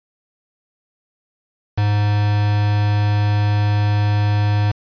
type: tone with quantisation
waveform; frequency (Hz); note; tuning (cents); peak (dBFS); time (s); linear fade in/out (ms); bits
triangle; 103.7; G#2; -2; -12; 1.77-4.72; 10; 4
effects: resampled to 11025 Hz